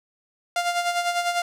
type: tone with tremolo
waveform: sawtooth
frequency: 699 Hz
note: F5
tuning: 1 cent sharp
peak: -16 dBFS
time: 0.56-1.42 s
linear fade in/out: 2 ms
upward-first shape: sine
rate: 10 Hz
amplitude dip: 60%
effects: low-pass 10000 Hz 12 dB/octave + 9-bit